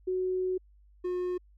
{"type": "tone pair in turn", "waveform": ["sine", "triangle"], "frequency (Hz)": [370, 360.5], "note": ["F#4", "F#4"], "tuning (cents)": [0, -45], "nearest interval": "unison", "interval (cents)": 45, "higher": "first", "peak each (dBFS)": -27, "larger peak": "neither", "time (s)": [[0.07, 0.58], [1.04, 1.38]], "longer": "first", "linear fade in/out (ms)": 10, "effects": ["added 50 Hz sine -56 dBFS peak until 1.57 s"]}